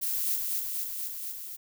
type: noise with echo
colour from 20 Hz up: violet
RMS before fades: -30 dBFS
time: 0.01-0.37 s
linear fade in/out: 20 ms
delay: 240 ms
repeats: 5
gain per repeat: -2 dB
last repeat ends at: 1.57 s
effects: none